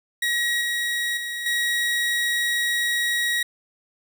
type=tone with level steps; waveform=30% pulse; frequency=1903 Hz; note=A#6; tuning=35 cents sharp; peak=-18 / -20 / -25 / -18 dBFS; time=0.22-3.43 s; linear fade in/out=5 ms; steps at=0.61 / 1.17 / 1.46 s; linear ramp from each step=2 ms; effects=none